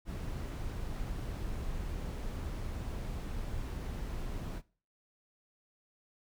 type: noise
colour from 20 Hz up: brown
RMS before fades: -38 dBFS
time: 0.05-4.62 s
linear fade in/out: 50 ms
effects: noise-tail reverb RT60 0.4 s tail -21 dB re dry